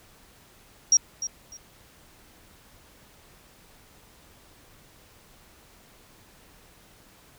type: tone with echo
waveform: sine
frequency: 5650 Hz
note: F8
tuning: 19 cents sharp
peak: -14 dBFS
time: 0.92-0.97 s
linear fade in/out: 2 ms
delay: 300 ms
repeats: 2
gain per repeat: -13 dB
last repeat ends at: 1.57 s
effects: pink hiss -55 dBFS RMS until 7.38 s